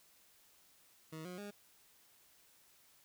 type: tone with pitch steps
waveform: 20% pulse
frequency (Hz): 158.6 / 180.09 / 204.5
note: D#3 / F#3 / G#3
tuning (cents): +33 / -47 / -26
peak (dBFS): -40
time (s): 1.12-1.51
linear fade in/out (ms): 10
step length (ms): 130
effects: white hiss -67 dBFS RMS until 3.04 s